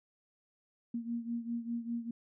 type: beating tone pair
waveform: sine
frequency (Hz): 233.1 / 238.1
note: A#3 / A#3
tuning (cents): 0 / +37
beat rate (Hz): 5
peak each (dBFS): -36 / -40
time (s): 0.94-2.11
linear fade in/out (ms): 5
effects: none